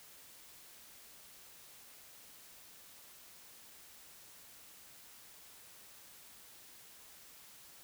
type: silence
effects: white hiss -57 dBFS RMS until 7.83 s